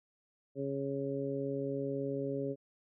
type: harmonic tone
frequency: 138.2 Hz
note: C#3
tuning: 5 cents flat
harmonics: 1 / 2 / 3 / 4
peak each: -41 / -38 / -37 / -40 dBFS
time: 0.55-2.56 s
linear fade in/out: 50 ms
effects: none